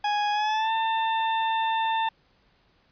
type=tone with pitch glide; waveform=40% pulse; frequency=830.6 to 895.4 Hz; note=G#5 to A5; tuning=0 to +30 cents; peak=-22 dBFS; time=0.04-2.09 s; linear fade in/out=5 ms; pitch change=+130 cents; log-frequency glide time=0.32-0.72 s; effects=pink hiss -64 dBFS RMS until 2.91 s + resampled to 11025 Hz